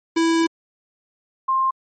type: tone pair in turn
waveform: square / sine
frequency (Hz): 329.6 / 1057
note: E4 / C6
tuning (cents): 0 / +17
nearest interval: octave + minor sixth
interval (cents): 2017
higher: second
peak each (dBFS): -16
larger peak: neither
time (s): 0.16-0.47 / 1.48-1.71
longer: first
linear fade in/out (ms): 10
effects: MP3 32 kbps